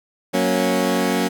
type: chord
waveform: 20% pulse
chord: F# major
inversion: none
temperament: equal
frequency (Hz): 185 / 233.1 / 277.2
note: F#3 / A#3 / C#4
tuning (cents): 0 / 0 / 0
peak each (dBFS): -17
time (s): 0.33-1.29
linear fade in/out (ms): 20
effects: none